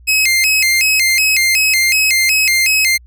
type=tone with vibrato; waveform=sawtooth; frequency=2318 Hz; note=D7; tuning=23 cents flat; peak=-7 dBFS; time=0.07-2.98 s; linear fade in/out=20 ms; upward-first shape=square; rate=2.7 Hz; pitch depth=170 cents each way; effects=added 60 Hz sine -39 dBFS peak until 3.06 s